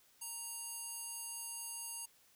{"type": "tone with band-pass filter", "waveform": "square", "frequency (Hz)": 932.3, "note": "A#5", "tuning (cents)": 0, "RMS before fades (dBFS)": -45, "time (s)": [0.21, 2.06], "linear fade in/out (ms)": 10, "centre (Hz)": 10000, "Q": 2.9, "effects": ["white hiss -68 dBFS RMS until 2.35 s"]}